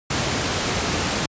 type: noise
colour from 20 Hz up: pink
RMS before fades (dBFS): -22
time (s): 0.1-1.26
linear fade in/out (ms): 5
effects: high-pass 80 Hz 12 dB/octave + resampled to 16000 Hz